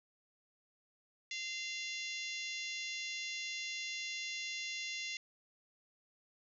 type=harmonic tone with a mistuned harmonic; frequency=691 Hz; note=F5; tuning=19 cents flat; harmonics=3 / 4 / 5 / 6 / 7 / 8 / 9 / 10; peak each=-43 / -45 / -47 / -49 / -50 / -51 / -52 / -53 dBFS; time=1.31-5.17 s; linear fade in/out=2 ms; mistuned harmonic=10; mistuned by=-48 cents; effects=none